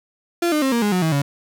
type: tone with pitch steps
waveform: 35% pulse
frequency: 344 / 302.9 / 266.8 / 235 / 206.9 / 182.23 / 160.48 / 141.33 Hz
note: F4 / D#4 / C4 / A#3 / G#3 / F#3 / E3 / C#3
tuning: -26 / -46 / +34 / +14 / -6 / -26 / -46 / +34 cents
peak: -15 dBFS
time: 0.42-1.22 s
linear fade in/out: 5 ms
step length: 100 ms
effects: none